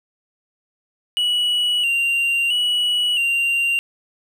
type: tone with vibrato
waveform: triangle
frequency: 2852 Hz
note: F7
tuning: 36 cents sharp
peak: -15 dBFS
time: 1.17-3.79 s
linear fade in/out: 0 ms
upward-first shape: square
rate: 0.75 Hz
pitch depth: 49 cents each way
effects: none